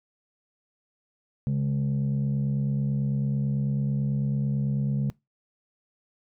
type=tone pair together; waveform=sine; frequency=138.62 / 207.7 Hz; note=C#3 / G#3; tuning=0 / 0 cents; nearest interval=perfect fifth; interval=700 cents; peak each=-22 / -27 dBFS; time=1.47-5.1 s; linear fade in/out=0 ms; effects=noise-tail reverb RT60 0.2 s tail -23 dB re dry + tanh soft clip ceiling -20 dBFS